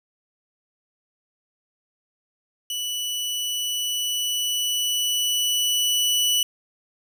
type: tone with level ramp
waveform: sawtooth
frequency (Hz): 2960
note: F#7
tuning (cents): 0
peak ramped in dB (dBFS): -23 to -15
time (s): 2.7-6.43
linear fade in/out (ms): 2
effects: none